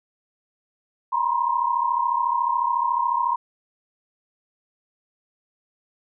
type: tone cluster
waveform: sine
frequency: 943 / 977 / 1057 Hz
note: A#5 / B5 / C6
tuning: +20 / -19 / +17 cents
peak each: -24 dBFS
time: 1.12-3.36 s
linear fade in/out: 10 ms
effects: none